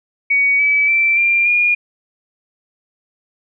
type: tone with pitch steps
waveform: sine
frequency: 2250 / 2293 / 2337 / 2382 / 2428 Hz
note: C#7 / D7 / D7 / D7 / D#7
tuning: +25 / -42 / -9 / +24 / -43 cents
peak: -11 dBFS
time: 0.3-1.75 s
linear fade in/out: 10 ms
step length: 290 ms
effects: none